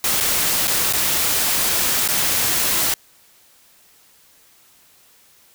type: noise with dropouts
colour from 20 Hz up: white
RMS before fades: -19 dBFS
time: 0.04-2.94 s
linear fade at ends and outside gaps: 2 ms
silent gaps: 0.203-0.207 / 0.673-0.678 / 0.927-0.934 / 2.078-2.086 s
effects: white hiss -53 dBFS RMS until 5.54 s